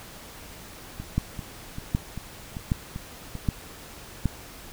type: two click trains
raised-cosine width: 5 ms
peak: -21 / -10 dBFS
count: 7 / 5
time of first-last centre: 1-3.353 / 1.18-4.257 s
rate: 2.55 / 1.3 Hz
effects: pink hiss -44 dBFS RMS until 4.72 s